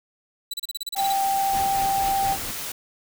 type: tone bursts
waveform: sawtooth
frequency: 3951 Hz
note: B7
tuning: in tune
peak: -24 dBFS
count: 11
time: 0.51-1.127 s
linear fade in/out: 5 ms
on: 27 ms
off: 32 ms
type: tone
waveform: sine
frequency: 784 Hz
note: G5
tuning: in tune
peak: -20 dBFS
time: 0.95-2.37 s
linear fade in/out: 50 ms
type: noise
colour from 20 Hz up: white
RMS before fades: -32 dBFS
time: 0.96-2.72 s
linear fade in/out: 5 ms
type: noise with tremolo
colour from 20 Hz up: pink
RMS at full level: -33 dBFS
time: 1.53-2.51 s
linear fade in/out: 2 ms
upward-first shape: sine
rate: 4.2 Hz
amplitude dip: 50%
effects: none